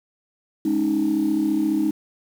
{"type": "chord", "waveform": "sine", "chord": "Ab suspended fourth", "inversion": "none", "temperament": "just", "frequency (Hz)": [207.7, 276.9, 311.5], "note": ["Ab3", "Db4", "Eb4"], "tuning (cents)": [0, -2, 2], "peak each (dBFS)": [-25, -24, -19], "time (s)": [0.65, 1.91], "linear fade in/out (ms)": 5, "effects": ["tanh soft clip ceiling -12 dBFS", "7-bit"]}